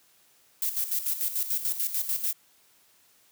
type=noise with tremolo; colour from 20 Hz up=violet; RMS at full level=-27 dBFS; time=0.62-2.33 s; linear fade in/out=2 ms; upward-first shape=square; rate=6.8 Hz; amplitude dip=65%; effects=white hiss -62 dBFS RMS until 3.31 s + high-pass 80 Hz 12 dB/octave